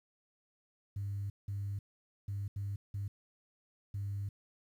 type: tone bursts at uneven times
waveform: sine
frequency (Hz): 100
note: G2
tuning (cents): +35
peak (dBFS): -34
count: 6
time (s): 0.96-1.3 / 1.48-1.79 / 2.28-2.48 / 2.56-2.76 / 2.94-3.08 / 3.94-4.29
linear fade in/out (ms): 5
effects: tanh soft clip ceiling -31 dBFS + 11-bit